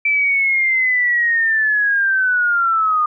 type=linear sweep; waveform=sine; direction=down; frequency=2331 to 1215 Hz; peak=-13 dBFS; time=0.05-3.06 s; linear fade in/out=5 ms; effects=none